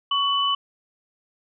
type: tone pair together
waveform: sine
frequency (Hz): 1120.5 / 2987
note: C#6 / F#7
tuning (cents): +18 / +16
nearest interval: octave + perfect fourth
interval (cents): 1698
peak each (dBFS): -22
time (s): 0.11-0.55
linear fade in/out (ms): 5
effects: none